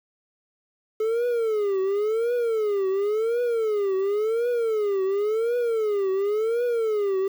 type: tone with vibrato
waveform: triangle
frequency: 430 Hz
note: A4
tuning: 40 cents flat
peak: -19 dBFS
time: 1-7.28 s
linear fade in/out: 5 ms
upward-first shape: triangle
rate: 0.93 Hz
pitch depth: 230 cents each way
effects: 8-bit